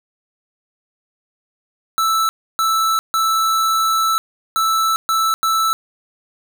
square tone bursts at uneven times, 1318.5 Hz, E6, in tune, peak -15 dBFS, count 6, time 1.98-2.29 / 2.59-2.99 / 3.14-4.18 / 4.56-4.96 / 5.09-5.34 / 5.43-5.73 s, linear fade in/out 0 ms, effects none

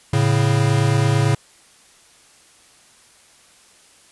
square tone pair together, 110.7 / 139.71 Hz, A2 / C#3, +11 / +14 cents, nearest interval major third, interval 403 cents, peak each -18 dBFS, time 0.13-1.35 s, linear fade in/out 5 ms, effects white hiss -51 dBFS RMS until 4.11 s + resampled to 24000 Hz

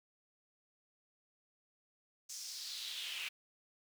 brown noise with high-pass filter sweep, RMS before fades -44 dBFS, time 2.29-3.29 s, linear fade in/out 10 ms, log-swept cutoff 6300 to 2500 Hz, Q 3.6, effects none

